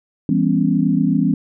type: chord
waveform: sine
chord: C# half-diminished seventh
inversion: first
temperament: just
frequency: 166.31 / 199.57 / 249.5 / 277.2 Hz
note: E3 / G3 / B3 / C#4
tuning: +16 / +31 / +18 / 0 cents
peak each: -19 dBFS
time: 0.29-1.34 s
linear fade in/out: 2 ms
effects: none